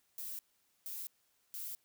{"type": "noise bursts", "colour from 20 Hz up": "violet", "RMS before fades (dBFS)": -43, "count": 3, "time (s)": [0.18, 1.75], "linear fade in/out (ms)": 0, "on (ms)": 210, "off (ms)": 470, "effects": ["white hiss -75 dBFS RMS until 1.84 s"]}